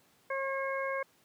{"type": "harmonic tone", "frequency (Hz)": 541, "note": "C#5", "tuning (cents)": -42, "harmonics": [1, 2, 3, 4], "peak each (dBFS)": [-34, -37, -39, -40], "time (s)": [0.3, 1.03], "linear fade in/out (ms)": 5, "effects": ["pink hiss -66 dBFS RMS until 1.24 s", "high-pass 150 Hz 12 dB/octave"]}